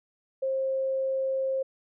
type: tone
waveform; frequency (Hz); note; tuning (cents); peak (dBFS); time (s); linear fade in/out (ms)
sine; 532; C5; +29; -25; 0.42-1.63; 10
effects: none